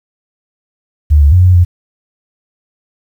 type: tone with pitch steps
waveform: sine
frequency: 74.5 / 71.7 / 90.6 / 91.2 / 88.1 Hz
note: D2 / D2 / F#2 / F#2 / F2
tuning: +25 / -41 / -36 / -24 / +16 cents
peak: -3 dBFS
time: 1.1-1.65 s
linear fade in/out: 20 ms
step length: 110 ms
effects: 7-bit